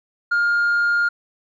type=tone with tanh clipping; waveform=triangle; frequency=1412 Hz; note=F6; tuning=19 cents sharp; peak=-16 dBFS; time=0.31-1.09 s; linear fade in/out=10 ms; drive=6 dB; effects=none